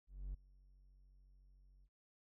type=tone with ADSR envelope; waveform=triangle; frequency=46.85 Hz; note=F#1; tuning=22 cents sharp; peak=-38 dBFS; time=0.07-1.89 s; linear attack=270 ms; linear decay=10 ms; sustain=-23 dB; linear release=52 ms; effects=none